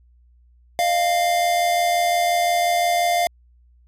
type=tone pair together; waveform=square; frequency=613.3 / 699 Hz; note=D#5 / F5; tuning=-25 / +1 cents; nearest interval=major second; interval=226 cents; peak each=-28 / -18 dBFS; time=0.79-3.27 s; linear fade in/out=0 ms; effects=added 60 Hz sine -51 dBFS peak until 3.87 s + resampled to 32000 Hz